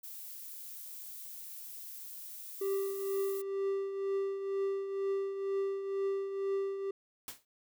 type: noise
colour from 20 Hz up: violet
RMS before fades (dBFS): -46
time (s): 0.03-3.42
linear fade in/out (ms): 10
type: tone with tremolo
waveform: triangle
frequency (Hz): 392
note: G4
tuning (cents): 0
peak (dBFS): -27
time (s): 2.61-6.91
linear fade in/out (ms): 5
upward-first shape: triangle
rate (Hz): 2.1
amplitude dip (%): 60
type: noise with exponential decay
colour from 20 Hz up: white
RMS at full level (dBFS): -39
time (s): 7.28-7.45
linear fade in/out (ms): 1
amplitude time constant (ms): 35
effects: none